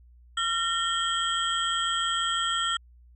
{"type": "tone cluster", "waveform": "sine", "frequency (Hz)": [1365, 1836, 3096, 3262, 7890], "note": ["F6", "A#6", "G7", "G#7", "B8"], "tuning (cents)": [-40, -27, -22, -32, -3], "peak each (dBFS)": [-28, -34, -34, -29, -36], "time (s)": [0.37, 2.77], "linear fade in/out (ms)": 5, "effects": ["added 60 Hz sine -51 dBFS peak until 3.15 s"]}